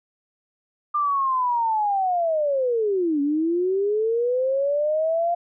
sine linear two-way sweep, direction down then up, 1200 to 279.5 to 698 Hz, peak -19 dBFS, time 0.94-5.35 s, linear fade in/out 10 ms, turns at 3.21 s, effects none

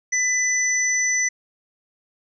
sine tone pair together, 2000 / 5979 Hz, B6 / F#8, +21 / +17 cents, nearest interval octave + perfect fifth, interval 1896 cents, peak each -21 dBFS, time 0.12-1.29 s, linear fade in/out 10 ms, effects none

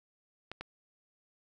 clicks, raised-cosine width 0.3 ms, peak -24 dBFS, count 2, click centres 0.516 / 0.61 s, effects none

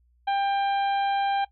harmonic tone, 794 Hz, G5, 22 cents sharp, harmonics 1 / 2 / 3 / 4 / 5, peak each -22 / -35 / -39 / -38 / -45 dBFS, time 0.27-1.45 s, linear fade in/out 10 ms, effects noise-tail reverb RT60 0.1 s tail -19 dB re dry + added 60 Hz sine -60 dBFS peak until 1.51 s

